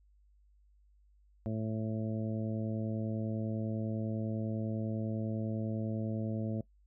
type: harmonic tone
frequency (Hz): 110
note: A2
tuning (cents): 0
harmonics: 1 / 2 / 3 / 4 / 5 / 6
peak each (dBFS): -36 / -36 / -43 / -47 / -44 / -47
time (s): 1.46-6.61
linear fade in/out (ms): 0
effects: noise-tail reverb RT60 0.1 s tail -20 dB re dry + added 50 Hz sine -62 dBFS peak until 6.86 s